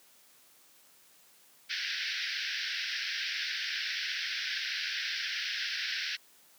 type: band-pass noise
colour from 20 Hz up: pink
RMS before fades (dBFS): -35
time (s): 1.69-6.17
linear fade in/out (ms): 20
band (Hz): 1500 to 5600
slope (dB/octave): 96
effects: white hiss -61 dBFS RMS until 6.58 s + high-pass 150 Hz 12 dB/octave